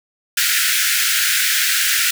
pink high-pass noise, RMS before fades -17 dBFS, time 0.37-2.11 s, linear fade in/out 5 ms, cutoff 1400 Hz, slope 96 dB/octave, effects none

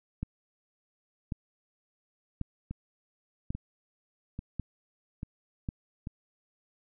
two click trains, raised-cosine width 5 ms, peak -24 / -20 dBFS, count 5 / 6, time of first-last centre 2.71-6.071 / 0.23-5.689 s, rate 1.19 / 0.916 Hz, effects none

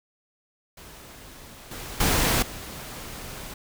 pink noise with level steps, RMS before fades -45 / -37 / -22 / -38 dBFS, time 0.77-3.54 s, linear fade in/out 5 ms, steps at 1.71 / 2 / 2.42 s, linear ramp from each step 5 ms, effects none

